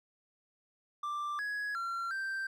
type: tone with pitch steps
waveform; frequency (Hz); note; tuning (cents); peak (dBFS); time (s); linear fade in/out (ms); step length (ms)
triangle; 1179 / 1672 / 1368 / 1567; D6 / G#6 / F6 / G6; +6 / +11 / -36 / -1; -32; 1.03-2.47; 5; 360
effects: none